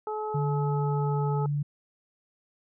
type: harmonic tone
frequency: 428.5 Hz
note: A4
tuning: 46 cents flat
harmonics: 1 / 2 / 3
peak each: -32 / -33 / -39 dBFS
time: 0.07-1.46 s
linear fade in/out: 2 ms
type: tone with pitch glide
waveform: sine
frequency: 146.4 to 145.22 Hz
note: D3 to D3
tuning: -5 to -19 cents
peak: -25 dBFS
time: 0.34-1.63 s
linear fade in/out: 10 ms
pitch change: -14 cents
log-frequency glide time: 0.65-1.4 s
effects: none